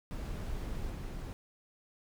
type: noise with level steps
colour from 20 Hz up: brown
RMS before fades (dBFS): -38 / -40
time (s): 0.11-1.33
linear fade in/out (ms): 0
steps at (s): 0.9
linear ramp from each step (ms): 2
effects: none